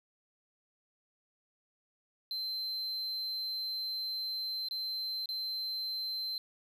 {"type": "tone with dropouts", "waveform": "triangle", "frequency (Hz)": 4100, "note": "C8", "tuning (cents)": -36, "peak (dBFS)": -33, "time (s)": [2.31, 6.38], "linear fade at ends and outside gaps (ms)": 1, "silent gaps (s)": [[4.686, 4.71], [5.258, 5.289]], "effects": []}